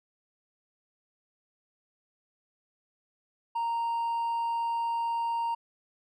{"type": "tone with hard clipping", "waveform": "sine", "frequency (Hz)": 929, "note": "A#5", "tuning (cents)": -6, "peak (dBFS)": -28, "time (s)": [3.55, 5.55], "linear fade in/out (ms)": 10, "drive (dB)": 2, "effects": []}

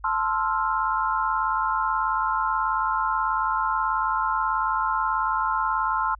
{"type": "chord", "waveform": "sine", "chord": "F major seventh", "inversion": "first", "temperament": "equal", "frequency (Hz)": [880, 1046.5, 1318.5, 1396.9], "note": ["A5", "C6", "E6", "F6"], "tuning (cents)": [0, 0, 0, 0], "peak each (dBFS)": [-27, -25, -28, -29], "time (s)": [0.04, 6.15], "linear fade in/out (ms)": 5, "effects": ["added 50 Hz sine -44 dBFS peak until 6.19 s"]}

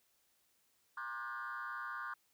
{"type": "tone with frequency modulation", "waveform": "sine", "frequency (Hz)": 1318.5, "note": "E6", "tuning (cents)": 0, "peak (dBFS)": -39, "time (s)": [0.97, 2.14], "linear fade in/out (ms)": 5, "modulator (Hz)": 124, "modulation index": 2.4, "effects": ["tanh soft clip ceiling -36 dBFS", "white hiss -75 dBFS RMS until 2.33 s"]}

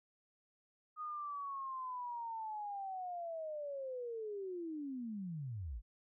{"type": "linear sweep", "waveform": "sine", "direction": "down", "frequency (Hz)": [1244.5, 43.65], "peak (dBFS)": -40, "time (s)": [0.96, 5.82], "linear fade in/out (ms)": 50, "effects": []}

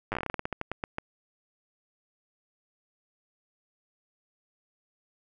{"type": "slowing click train", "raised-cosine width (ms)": 0.5, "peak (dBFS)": -16, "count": 18, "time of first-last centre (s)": [0.12, 0.984], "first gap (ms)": 9, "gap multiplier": 1.19, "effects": []}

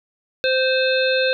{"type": "harmonic tone", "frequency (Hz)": 520, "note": "C5", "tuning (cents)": -11, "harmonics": [1, 3, 5, 7, 8], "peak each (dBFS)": [-18, -23, -25, -26, -27], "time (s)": [0.44, 1.33], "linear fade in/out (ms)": 0, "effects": []}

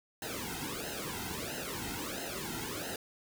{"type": "noise with flanger", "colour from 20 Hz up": "pink", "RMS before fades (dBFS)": -39, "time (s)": [0.22, 2.96], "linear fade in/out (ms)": 2, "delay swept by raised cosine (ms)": [0.86, 1.77], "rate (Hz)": 1.5, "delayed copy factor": -1, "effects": []}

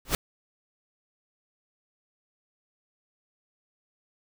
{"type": "noise with exponential growth", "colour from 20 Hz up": "pink", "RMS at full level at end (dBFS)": -18, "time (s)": [0.05, 0.15], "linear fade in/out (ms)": 1, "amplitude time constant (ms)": 21, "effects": []}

